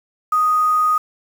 sine tone with quantisation, 1244.5 Hz, D#6, in tune, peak -13 dBFS, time 0.32-0.98 s, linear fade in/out 5 ms, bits 6, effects none

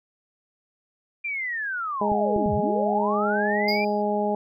sine linear two-way sweep, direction down then up, 2403 to 69.3 to 2403 Hz, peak -26 dBFS, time 1.24-3.85 s, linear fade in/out 10 ms, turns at 2.54 s
harmonic tone, 207.7 Hz, G#3, in tune, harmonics 1 / 2 / 3 / 4, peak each -27 / -27 / -27 / -27 dBFS, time 2.01-4.35 s, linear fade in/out 2 ms
clicks, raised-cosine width 3 ms, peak -19 dBFS, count 3, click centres 2.118 / 2.363 / 2.461 s
triangle tone with exponential decay, 4865 Hz, D#8, 40 cents flat, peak -22 dBFS, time 3.68-4.02 s, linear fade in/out 5 ms, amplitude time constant 73 ms
effects none

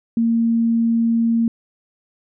sine tone, 230 Hz, A#3, 23 cents flat, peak -14 dBFS, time 0.17-1.48 s, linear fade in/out 2 ms, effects none

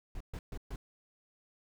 brown noise bursts, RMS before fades -40 dBFS, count 4, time 0.15-0.76 s, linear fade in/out 2 ms, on 55 ms, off 130 ms, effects none

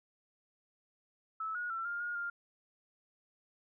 sine tone with pitch steps, 1306 / 1447 / 1345 / 1404 / 1429 / 1401 Hz, E6 / F#6 / E6 / F6 / F6 / F6, -17 / -39 / +34 / +9 / +39 / +5 cents, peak -35 dBFS, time 1.4-2.3 s, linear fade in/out 5 ms, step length 150 ms, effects none

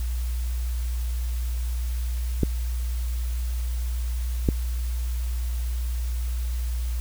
clicks, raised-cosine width 3 ms, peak -7 dBFS, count 2, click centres 2.433 / 4.488 s, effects added 60 Hz sine -24 dBFS peak until 7 s + white hiss -44 dBFS RMS until 7 s

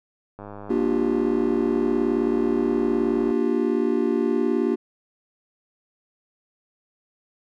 click train, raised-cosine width 1 ms, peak -24 dBFS, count 299, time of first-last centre 0.39-3.312 s, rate 102 Hz
triangle chord, G minor seventh, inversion first, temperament just, 235.2 / 294 / 352.8 / 392 Hz, Bb3 / D4 / F4 / G4, +16 / +2 / +18 / 0 cents, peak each -23 dBFS, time 0.69-4.76 s, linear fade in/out 20 ms
effects none

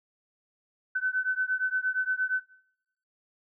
sine beating tone pair, 1511 / 1519.6 Hz, F#6 / F#6, +36 / +46 cents, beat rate 8.6 Hz, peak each -29 dBFS, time 0.95-2.41 s, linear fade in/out 10 ms, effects noise-tail reverb RT60 0.8 s tail -22 dB re dry

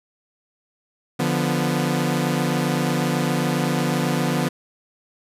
sawtooth chord, B diminished, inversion first, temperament equal, 146.83 / 174.61 / 246.9 Hz, D3 / F3 / B3, 0 / 0 / 0 cents, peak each -20 dBFS, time 1.19-4.49 s, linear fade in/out 10 ms, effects resampled to 32000 Hz

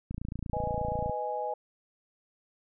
click train, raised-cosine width 5 ms, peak -23 dBFS, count 29, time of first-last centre 0.11-1.096 s, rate 28.4 Hz
sine chord, G# minor, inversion first, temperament just, 498.4 / 623 / 830.6 Hz, B4 / D#5 / G#5, +16 / +2 / 0 cents, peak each -36 / -36 / -33 dBFS, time 0.53-1.54 s, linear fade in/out 5 ms
effects none

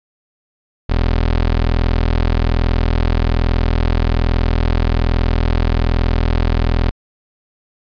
25% pulse tone, 41.2 Hz, E1, in tune, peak -9 dBFS, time 0.89-6.91 s, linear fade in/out 10 ms, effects resampled to 11025 Hz

